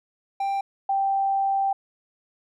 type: tone pair in turn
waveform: triangle / sine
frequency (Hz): 788 / 783.6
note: G5 / G5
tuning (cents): +9 / -1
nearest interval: unison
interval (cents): 10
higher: first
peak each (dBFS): -21 / -20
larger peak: second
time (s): 0.4-0.61 / 0.89-1.73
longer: second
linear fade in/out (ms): 5
effects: none